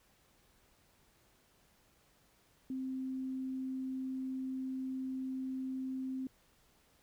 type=tone; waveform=sine; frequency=261.6 Hz; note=C4; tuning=in tune; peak=-36 dBFS; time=2.7-6.27 s; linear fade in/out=2 ms; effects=pink hiss -69 dBFS RMS until 7.02 s